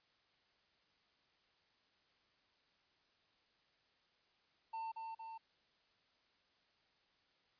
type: tone with echo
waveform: triangle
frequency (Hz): 898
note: A5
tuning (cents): +35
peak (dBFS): -39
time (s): 4.73-4.92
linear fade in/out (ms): 10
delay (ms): 230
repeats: 2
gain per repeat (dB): -3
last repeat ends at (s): 5.38
effects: white hiss -75 dBFS RMS until 7.59 s + resampled to 11025 Hz